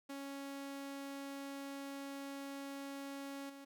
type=tone with level steps; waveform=sawtooth; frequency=277.2 Hz; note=C#4; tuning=in tune; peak=-40 / -47 dBFS; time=0.09-3.65 s; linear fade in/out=10 ms; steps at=3.49 s; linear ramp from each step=10 ms; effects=none